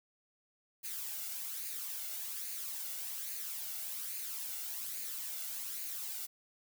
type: noise with flanger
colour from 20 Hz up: blue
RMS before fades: -41 dBFS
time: 0.83-6.27 s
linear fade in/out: 20 ms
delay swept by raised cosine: 0.44 to 1.44 ms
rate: 1.2 Hz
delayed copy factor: +0.5
effects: none